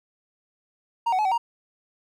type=tone with pitch steps; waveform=triangle; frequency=931 / 746 / 853 / 760 / 936 Hz; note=A#5 / F#5 / G#5 / F#5 / A#5; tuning=-2 / +14 / +46 / +46 / +7 cents; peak=-18 dBFS; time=1.06-1.38 s; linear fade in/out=10 ms; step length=64 ms; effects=none